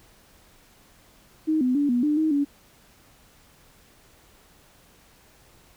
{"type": "tone with pitch steps", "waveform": "sine", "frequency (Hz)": [313.1, 252.6, 287.7, 243.2, 298.5, 314.2, 284.9], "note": ["D#4", "B3", "D4", "B3", "D4", "D#4", "C#4"], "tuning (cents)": [11, 39, -36, -26, 28, 17, 48], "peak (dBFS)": -19, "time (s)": [1.47, 2.45], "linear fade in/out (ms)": 20, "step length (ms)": 140, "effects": ["pink hiss -56 dBFS RMS until 5.76 s"]}